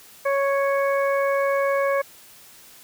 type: harmonic tone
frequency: 554.4 Hz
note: C#5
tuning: in tune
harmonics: 1 / 2 / 3 / 4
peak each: -20 / -26 / -30 / -32 dBFS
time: 0.25-2.02 s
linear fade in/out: 10 ms
effects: white hiss -48 dBFS RMS until 2.83 s